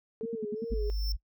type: tone with vibrato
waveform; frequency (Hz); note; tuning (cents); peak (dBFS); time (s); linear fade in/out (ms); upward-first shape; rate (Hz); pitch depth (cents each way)
sine; 438.4; A4; -6; -33; 0.21-0.9; 0; sine; 2.7; 92
type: tone bursts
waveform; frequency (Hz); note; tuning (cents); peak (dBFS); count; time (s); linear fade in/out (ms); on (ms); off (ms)
sine; 226.9; A#3; -47; -32; 6; 0.23-0.742; 5; 27; 70
type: tone with exponential growth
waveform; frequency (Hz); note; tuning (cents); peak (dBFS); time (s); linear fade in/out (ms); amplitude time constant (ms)
square; 5350; E8; +25; -33; 0.56-1.12; 1; 120
type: tone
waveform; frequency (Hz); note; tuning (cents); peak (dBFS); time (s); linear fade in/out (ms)
sine; 50.1; G1; +38; -28; 0.7-1.17; 20
effects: noise-tail reverb RT60 0.1 s tail -23 dB re dry